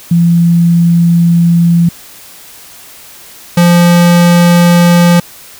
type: tone pair in turn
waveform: sine / square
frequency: 170.3 / 173.58 Hz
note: F3 / F3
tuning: -43 / -10 cents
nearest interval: unison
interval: 33 cents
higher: second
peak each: -4 dBFS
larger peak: neither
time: 0.11-1.89 / 3.57-5.2 s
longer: first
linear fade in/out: 5 ms
effects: white hiss -34 dBFS RMS until 5.59 s